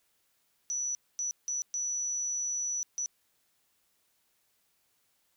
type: tone bursts at uneven times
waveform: sine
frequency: 5920 Hz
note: F#8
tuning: in tune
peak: -30 dBFS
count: 5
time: 0.7-0.95 / 1.19-1.31 / 1.48-1.62 / 1.74-2.83 / 2.98-3.06 s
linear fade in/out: 0 ms
effects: white hiss -73 dBFS RMS until 5.36 s